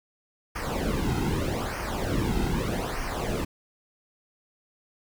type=noise with flanger; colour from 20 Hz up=brown; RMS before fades=-28 dBFS; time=0.55-3.45 s; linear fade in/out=10 ms; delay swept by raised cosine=0.26 to 1.76 ms; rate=0.81 Hz; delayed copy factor=-0.75; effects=none